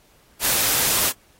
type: noise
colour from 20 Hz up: white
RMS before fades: -20 dBFS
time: 0.4-1.13 s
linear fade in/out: 50 ms
effects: pink hiss -57 dBFS RMS until 1.39 s + AAC 48 kbps